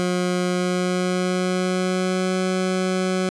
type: tone with pitch glide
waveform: 20% pulse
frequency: 180 to 185.6 Hz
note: F#3 to F#3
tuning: -47 to +6 cents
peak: -15 dBFS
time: 0-3.29 s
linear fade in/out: 0 ms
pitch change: +53 cents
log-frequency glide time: 0.5-2.37 s
effects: resampled to 22050 Hz